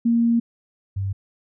sine tone pair in turn, 233.1 / 97.67 Hz, A#3 / G2, 0 / -6 cents, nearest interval octave + minor third, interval 1506 cents, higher first, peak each -15 / -22 dBFS, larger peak first, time 0.05-0.4 / 0.96-1.13 s, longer first, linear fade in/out 10 ms, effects none

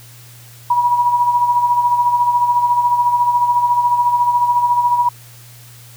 sine tone with tremolo, 967 Hz, B5, 37 cents flat, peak -9 dBFS, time 0.7-5.09 s, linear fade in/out 5 ms, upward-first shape sine, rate 14 Hz, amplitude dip 55%, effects added 119 Hz sine -40 dBFS peak until 5.96 s + white hiss -43 dBFS RMS until 5.96 s

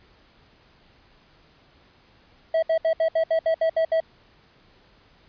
triangle tone bursts, 649 Hz, E5, 27 cents flat, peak -16 dBFS, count 10, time 2.54-4.003 s, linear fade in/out 5 ms, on 86 ms, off 67 ms, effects pink hiss -57 dBFS RMS until 5.28 s + resampled to 11025 Hz

